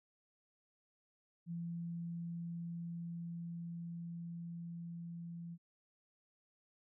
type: tone with level ramp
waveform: sine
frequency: 169.7 Hz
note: F3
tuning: 49 cents flat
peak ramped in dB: -39 to -44 dBFS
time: 1.46-5.58 s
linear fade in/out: 50 ms
effects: none